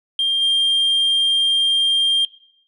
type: tone with level steps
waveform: sine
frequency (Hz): 3195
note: G7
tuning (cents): +32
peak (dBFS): -14 / -11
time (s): 0.19-2.25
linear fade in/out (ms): 2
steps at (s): 0.41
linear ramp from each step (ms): 20
effects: noise-tail reverb RT60 0.7 s tail -19 dB re dry + tanh soft clip ceiling -13 dBFS